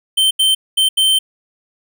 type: tone bursts at uneven times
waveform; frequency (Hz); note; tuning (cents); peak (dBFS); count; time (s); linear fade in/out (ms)
square; 3107; G7; -16; -11; 4; 0.17-0.31 / 0.39-0.55 / 0.77-0.89 / 0.97-1.19; 10
effects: none